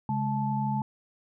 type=tone cluster; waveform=sine; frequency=136.2 / 208.7 / 871 Hz; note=C#3 / G#3 / A5; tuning=-30 / +9 / -18 cents; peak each=-30 dBFS; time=0.09-0.82 s; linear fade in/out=2 ms; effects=none